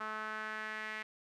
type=tone with band-pass filter sweep; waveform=sawtooth; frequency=216.1 Hz; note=A3; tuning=31 cents flat; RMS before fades=-41 dBFS; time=0-1.03 s; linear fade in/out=10 ms; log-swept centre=1300 to 2000 Hz; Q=3.3; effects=none